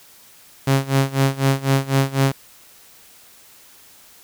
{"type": "tone with tremolo", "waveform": "sawtooth", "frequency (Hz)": 135.9, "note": "C#3", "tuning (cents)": -34, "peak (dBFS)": -9, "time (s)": [0.67, 2.32], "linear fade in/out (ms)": 5, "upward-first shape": "sine", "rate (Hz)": 4, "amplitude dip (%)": 90, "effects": ["white hiss -48 dBFS RMS until 4.23 s"]}